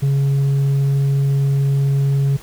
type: tone with tanh clipping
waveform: sine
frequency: 138.59 Hz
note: C#3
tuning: in tune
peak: -14 dBFS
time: 0.02-2.37 s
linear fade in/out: 10 ms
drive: 3 dB
effects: pink hiss -41 dBFS RMS until 2.42 s